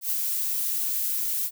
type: noise with ADSR envelope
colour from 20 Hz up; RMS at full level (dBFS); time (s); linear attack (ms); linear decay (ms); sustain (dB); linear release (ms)
violet; -25; 0.01-1.51; 100; 18; -2; 61
effects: none